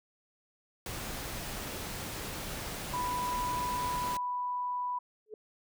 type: noise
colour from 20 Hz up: pink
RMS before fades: -39 dBFS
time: 0.86-4.17 s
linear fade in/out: 2 ms
type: tone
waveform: sine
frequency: 987.8 Hz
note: B5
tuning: in tune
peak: -31 dBFS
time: 2.93-4.99 s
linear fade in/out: 10 ms
type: tone with exponential growth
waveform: sine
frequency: 430 Hz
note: A4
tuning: 40 cents flat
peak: -36 dBFS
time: 5.26-5.34 s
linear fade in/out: 2 ms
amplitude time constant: 16 ms
effects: none